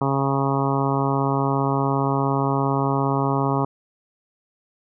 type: harmonic tone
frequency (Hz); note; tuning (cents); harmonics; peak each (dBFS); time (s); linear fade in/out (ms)
137.3; C#3; -16; 1 / 2 / 3 / 4 / 5 / 6 / 7 / 8 / 9; -23 / -25 / -27 / -32 / -30 / -29 / -28 / -29 / -32; 0.01-3.65; 5
effects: none